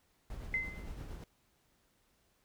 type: noise with tremolo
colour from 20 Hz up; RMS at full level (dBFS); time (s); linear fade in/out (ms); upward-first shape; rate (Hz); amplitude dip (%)
brown; -43; 0.3-1.24; 2; sine; 8.8; 35
type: tone with exponential decay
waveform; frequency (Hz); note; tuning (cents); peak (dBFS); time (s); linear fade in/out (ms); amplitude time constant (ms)
sine; 2060; C7; -28; -28; 0.54-0.92; 1; 81
effects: pink hiss -73 dBFS RMS until 2.44 s